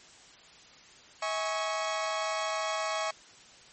sawtooth chord, C# minor, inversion first, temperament equal with one note detuned, 642.3 / 830.6 / 1108.7 Hz, E5 / G#5 / C#6, -45 / 0 / 0 cents, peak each -29 / -33 / -30 dBFS, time 1.22-3.11 s, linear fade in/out 5 ms, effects white hiss -54 dBFS RMS until 3.72 s + MP3 32 kbps

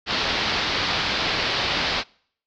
white low-pass noise, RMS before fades -24 dBFS, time 0.06-2.04 s, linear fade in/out 50 ms, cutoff 4800 Hz, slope 48 dB/octave, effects noise-tail reverb RT60 0.6 s tail -26 dB re dry

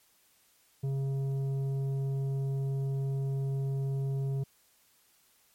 sine tone with tanh clipping, 136.3 Hz, C#3, 29 cents flat, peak -30 dBFS, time 0.83-4.44 s, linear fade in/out 10 ms, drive 8 dB, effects white hiss -66 dBFS RMS until 5.54 s + MP3 64 kbps

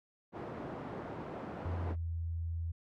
pink band-pass noise, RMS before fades -43 dBFS, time 0.32-1.96 s, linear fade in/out 50 ms, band 140 to 980 Hz, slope 12 dB/octave
sine tone with pitch glide, 87.31 to 83.27 Hz, F2 to E2, 0 to +18 cents, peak -34 dBFS, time 1.65-2.72 s, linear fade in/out 10 ms, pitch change -82 cents, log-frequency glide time 1.83-1.92 s
effects none

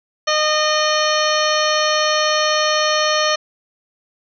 harmonic tone with a mistuned harmonic, 612 Hz, D#5, 29 cents flat, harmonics 1 / 2 / 3 / 4 / 5 / 6 / 7 / 9 / 10, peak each -19 / -20 / -23 / -28 / -24 / -30 / -24 / -28 / -28 dBFS, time 0.27-3.36 s, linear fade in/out 10 ms, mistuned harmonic 10, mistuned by -17 cents, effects none

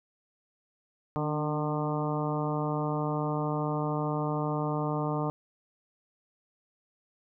harmonic tone with a mistuned harmonic, 151.1 Hz, D3, 50 cents sharp, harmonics 1 / 2 / 3 / 4 / 5 / 6 / 7 / 8, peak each -31 / -34 / -36 / -37 / -38 / -39 / -39 / -40 dBFS, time 1.16-5.3 s, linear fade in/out 0 ms, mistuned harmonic 2, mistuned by -37 cents, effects none

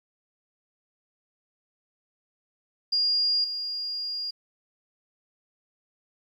sine tone with level steps, 4830 Hz, D8, 48 cents sharp, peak -21 / -29 dBFS, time 2.92-4.31 s, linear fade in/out 10 ms, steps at 3.44 s, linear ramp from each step 2 ms, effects 10-bit

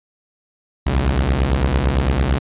sawtooth beating tone pair, 61.74 / 70.64 Hz, B1 / C#2, 0 / +33 cents, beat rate 8.9 Hz, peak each -14 dBFS, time 0.86-2.39 s, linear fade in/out 10 ms, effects resampled to 8000 Hz

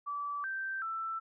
sine tone with pitch steps, 1155 / 1562 / 1330 Hz, D6 / G6 / E6, -29 / -7 / +15 cents, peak -34 dBFS, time 0.06-1.2 s, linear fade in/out 20 ms, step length 380 ms, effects none

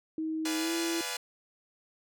sine tone with pitch glide, 316.8 to 333.7 Hz, D#4 to E4, +31 to +21 cents, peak -30 dBFS, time 0.18-1.01 s, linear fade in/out 2 ms, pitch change +90 cents, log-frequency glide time 0.57-0.73 s
5% pulse chord, B diminished seventh, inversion none, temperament equal with one note detuned, 493.9 / 587.3 / 698.5 / 839.3 Hz, B4 / D5 / F5 / Ab5, 0 / 0 / 0 / +18 cents, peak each -26 / -30 / -28 / -26 dBFS, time 0.45-1.17 s, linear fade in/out 5 ms
effects none

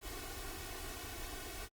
pink noise with comb filter, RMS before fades -45 dBFS, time 0.01-1.69 s, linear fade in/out 50 ms, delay 2.7 ms, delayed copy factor +1, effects Opus 48 kbps

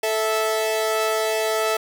sawtooth tone pair together, 438.1 / 656.4 Hz, A4 / E5, -7 / -8 cents, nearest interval perfect fifth, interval 699 cents, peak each -19 dBFS, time 0.03-1.77 s, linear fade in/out 5 ms, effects none

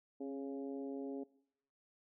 harmonic tone with a mistuned harmonic, 138.59 Hz, C#3, in tune, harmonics 2 / 3 / 4 / 5 / 6, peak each -42 / -45 / -51 / -56 / -62 dBFS, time 0.2-1.24 s, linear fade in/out 10 ms, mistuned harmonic 2, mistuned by -25 cents, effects noise-tail reverb RT60 0.7 s tail -21 dB re dry

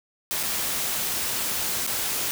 white noise with dropouts, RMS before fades -27 dBFS, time 0.31-2.31 s, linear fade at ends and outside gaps 0 ms, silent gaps 0.43-0.434 / 1.866-1.874 s, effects none

